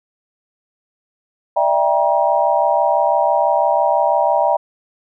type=chord; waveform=sine; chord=E half-diminished seventh; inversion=third; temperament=just; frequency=593.3 / 659.3 / 791.1 / 949.3 Hz; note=D5 / E5 / G5 / Bb5; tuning=+18 / 0 / +16 / +31 cents; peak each=-18 dBFS; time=1.56-4.57 s; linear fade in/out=10 ms; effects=none